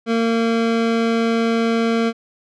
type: tone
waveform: 25% pulse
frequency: 228.8 Hz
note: A#3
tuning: 32 cents flat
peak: -12 dBFS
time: 0.06-2.13 s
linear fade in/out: 50 ms
effects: low-pass 4000 Hz 12 dB/octave